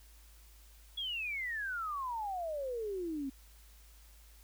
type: exponential sweep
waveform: sine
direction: down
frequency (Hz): 3397 to 261.6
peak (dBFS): -35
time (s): 0.97-3.3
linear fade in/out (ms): 10
effects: added 53 Hz sine -56 dBFS peak until 4.43 s + white hiss -63 dBFS RMS until 4.43 s